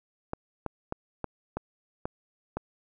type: clicks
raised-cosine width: 1 ms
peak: -17 dBFS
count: 7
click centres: 0.334 / 0.663 / 0.924 / 1.243 / 1.57 / 2.055 / 2.57 s
effects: none